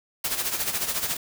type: noise with tremolo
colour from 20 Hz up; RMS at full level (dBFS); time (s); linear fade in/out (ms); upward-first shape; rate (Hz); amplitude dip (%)
white; -25; 0.24-1.17; 5; sine; 14; 65
effects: none